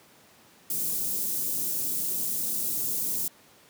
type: band-stop noise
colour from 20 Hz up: white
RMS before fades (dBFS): -29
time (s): 0.7-3.28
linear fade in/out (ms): 2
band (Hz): 290 to 8700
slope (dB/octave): 12
effects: pink hiss -56 dBFS RMS until 3.69 s + high-pass 150 Hz 12 dB/octave